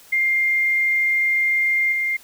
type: tone with level steps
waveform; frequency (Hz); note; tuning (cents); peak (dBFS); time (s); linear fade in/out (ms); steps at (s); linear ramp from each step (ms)
sine; 2109; C7; +13; -16 / -19; 0.12-2.17; 10; 1.92; 2
effects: white hiss -48 dBFS RMS until 2.23 s